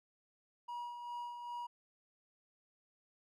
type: tone with tremolo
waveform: triangle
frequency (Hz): 960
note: B5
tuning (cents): -49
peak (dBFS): -38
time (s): 0.68-1.67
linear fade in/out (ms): 10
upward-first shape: sine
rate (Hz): 2.5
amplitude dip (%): 45
effects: none